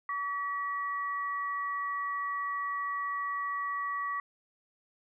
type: tone pair together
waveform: sine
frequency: 1140 / 1927.7 Hz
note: C#6 / B6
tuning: +48 / -42 cents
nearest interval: major sixth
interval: 910 cents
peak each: -32 / -37 dBFS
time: 0.09-4.2 s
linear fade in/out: 2 ms
effects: none